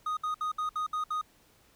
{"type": "tone bursts", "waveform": "triangle", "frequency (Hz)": 1243, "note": "D#6", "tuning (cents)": -2, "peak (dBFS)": -27, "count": 7, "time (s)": [0.06, 1.214], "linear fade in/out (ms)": 5, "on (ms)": 110, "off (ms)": 64, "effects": ["pink hiss -63 dBFS RMS until 1.75 s"]}